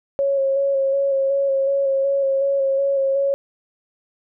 sine tone with vibrato, 548 Hz, C#5, 20 cents flat, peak -16 dBFS, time 0.19-3.34 s, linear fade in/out 0 ms, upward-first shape square, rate 2.7 Hz, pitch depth 19 cents each way, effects none

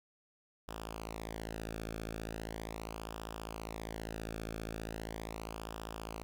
sawtooth tone with flanger, 55 Hz, A1, in tune, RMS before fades -43 dBFS, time 0.68-6.23 s, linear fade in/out 0 ms, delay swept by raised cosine 0.47 to 1.02 ms, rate 0.39 Hz, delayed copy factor -0.75, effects none

